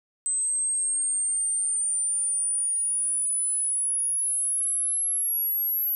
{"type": "exponential sweep", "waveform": "sine", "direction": "up", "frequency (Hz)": [8160, 11750], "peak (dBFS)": -23, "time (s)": [0.26, 5.95], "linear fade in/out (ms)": 0, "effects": []}